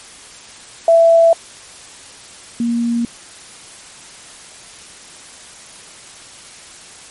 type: tone pair in turn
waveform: sine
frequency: 665 / 235.1 Hz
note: E5 / A#3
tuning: +15 / +15 cents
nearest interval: octave + tritone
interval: 1800 cents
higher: first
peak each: -6 / -14 dBFS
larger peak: first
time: 0.88-1.33 / 2.6-3.05 s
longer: neither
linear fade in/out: 2 ms
effects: white hiss -38 dBFS RMS until 7.1 s + MP3 48 kbps